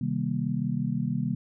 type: chord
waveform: sine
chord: C minor seventh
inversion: none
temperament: just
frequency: 130.81 / 156.98 / 196.22 / 235.5 Hz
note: C3 / Eb3 / G3 / Bb3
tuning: 0 / +16 / +2 / +18 cents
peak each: -31 dBFS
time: 0.01-1.35 s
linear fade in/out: 5 ms
effects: none